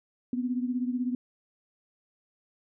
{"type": "beating tone pair", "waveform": "sine", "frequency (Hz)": [245.7, 261.7], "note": ["B3", "C4"], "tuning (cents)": [-9, 0], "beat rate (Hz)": 16, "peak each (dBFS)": [-28, -33], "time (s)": [0.33, 1.15], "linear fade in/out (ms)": 2, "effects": []}